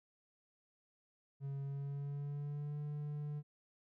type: tone with pitch glide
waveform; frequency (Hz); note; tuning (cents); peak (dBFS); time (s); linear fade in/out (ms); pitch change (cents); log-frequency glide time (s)
triangle; 138.59 to 147.68; C#3 to D3; 0 to +10; -37; 1.4-3.43; 50; +110; 1.63-2.79
effects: none